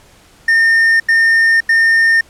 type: tone bursts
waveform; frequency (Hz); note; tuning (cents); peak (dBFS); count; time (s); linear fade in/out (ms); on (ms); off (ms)
triangle; 1819; A#6; -43; -6; 3; 0.48-2.21; 5; 520; 85
effects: pink hiss -46 dBFS RMS until 2.29 s + low-pass 11000 Hz 12 dB/octave